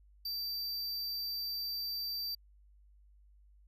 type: tone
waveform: square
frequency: 4663 Hz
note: D8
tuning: 13 cents flat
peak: -36 dBFS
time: 0.25-2.35 s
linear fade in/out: 5 ms
effects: added 50 Hz sine -59 dBFS peak until 3.67 s